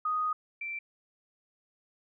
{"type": "tone pair in turn", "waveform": "sine", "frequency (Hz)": [1244.5, 2344], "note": ["D#6", "D7"], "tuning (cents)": [0, -4], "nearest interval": "major seventh", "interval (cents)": 1096, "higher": "second", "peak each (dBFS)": [-27, -34], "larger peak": "first", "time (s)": [[0.05, 0.33], [0.61, 0.79]], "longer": "first", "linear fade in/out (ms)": 5, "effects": []}